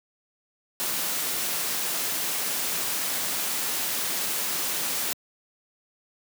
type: noise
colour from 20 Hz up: white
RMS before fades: -28 dBFS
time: 0.8-5.13 s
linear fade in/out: 0 ms
effects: high-pass 150 Hz 12 dB/octave